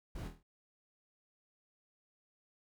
brown noise with echo, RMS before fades -43 dBFS, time 0.15-0.28 s, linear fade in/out 5 ms, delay 25 ms, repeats 6, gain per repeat -5 dB, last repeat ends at 0.43 s, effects none

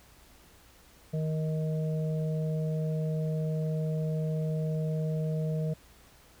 harmonic tone, 156.8 Hz, D#3, 14 cents sharp, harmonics 1 / 3 / 4, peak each -28 / -38 / -40 dBFS, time 1.13-5.74 s, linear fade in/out 10 ms, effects added 60 Hz sine -62 dBFS peak until 6.4 s + pink hiss -58 dBFS RMS until 6.4 s

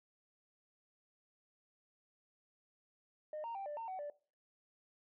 sine tone with pitch steps, 611 / 926 / 784 / 591 / 910 / 752 / 585 Hz, D#5 / A#5 / G5 / D5 / A#5 / F#5 / D5, -32 / -12 / 0 / +11 / -42 / +28 / -7 cents, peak -39 dBFS, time 3.33-4.1 s, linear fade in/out 2 ms, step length 110 ms, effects noise-tail reverb RT60 0.4 s tail -21 dB re dry + tanh soft clip ceiling -38 dBFS

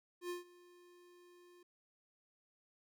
square tone with ADSR envelope, 353.5 Hz, F4, 21 cents sharp, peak -39 dBFS, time 0.21-1.63 s, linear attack 87 ms, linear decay 140 ms, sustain -22 dB, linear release 4 ms, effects none

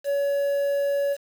triangle tone with quantisation, 564 Hz, C#5, 30 cents sharp, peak -19 dBFS, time 0.04-1.17 s, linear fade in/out 50 ms, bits 7, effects none

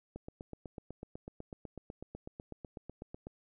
click train, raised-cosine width 2 ms, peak -30 dBFS, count 26, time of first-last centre 0.16-3.269 s, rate 8.04 Hz, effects none

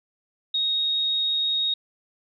sine tone, 3749 Hz, A#7, 9 cents sharp, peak -21 dBFS, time 0.54-1.74 s, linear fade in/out 5 ms, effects none

